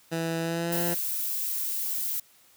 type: tone with pitch glide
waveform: 15% pulse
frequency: 164.81 to 171.91 Hz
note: E3 to F3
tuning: 0 to -27 cents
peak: -21 dBFS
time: 0.11-0.95 s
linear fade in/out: 20 ms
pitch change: +73 cents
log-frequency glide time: 0.41-0.82 s
type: noise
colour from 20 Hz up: violet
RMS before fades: -30 dBFS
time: 0.72-2.2 s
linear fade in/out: 5 ms
effects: white hiss -59 dBFS RMS until 2.56 s + high-pass 60 Hz 12 dB/octave